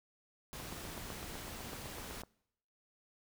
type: noise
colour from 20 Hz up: pink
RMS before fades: -46 dBFS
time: 0.53-2.22 s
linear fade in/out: 0 ms
type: click train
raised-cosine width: 1 ms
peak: -32 dBFS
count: 14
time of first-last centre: 0.6-2.235 s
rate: 7.95 Hz
effects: noise-tail reverb RT60 0.8 s tail -25 dB re dry